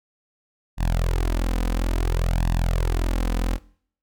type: tone with flanger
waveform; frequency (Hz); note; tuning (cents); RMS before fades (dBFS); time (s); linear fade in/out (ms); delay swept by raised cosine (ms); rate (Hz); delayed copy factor
sawtooth; 42.52; F1; -46; -22; 0.77-3.59; 50; 1.1 to 4; 0.58; +1
effects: noise-tail reverb RT60 0.6 s tail -22 dB re dry